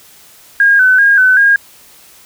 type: tone with vibrato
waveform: sine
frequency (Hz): 1568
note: G6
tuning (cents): 0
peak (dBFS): -5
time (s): 0.6-1.56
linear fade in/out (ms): 2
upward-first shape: square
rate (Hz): 2.6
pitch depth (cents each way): 62
effects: white hiss -42 dBFS RMS until 2.25 s